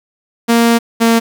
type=tone pair in turn; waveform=sawtooth; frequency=232.8 / 229.3 Hz; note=A#3 / A#3; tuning=-2 / -28 cents; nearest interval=unison; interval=26 cents; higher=first; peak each=-4 dBFS; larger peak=neither; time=0.48-0.79 / 1-1.2 s; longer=first; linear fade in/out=20 ms; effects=7-bit